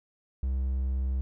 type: tone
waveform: triangle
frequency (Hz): 65.41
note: C2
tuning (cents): 0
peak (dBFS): -24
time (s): 0.43-1.21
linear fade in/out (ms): 0
effects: none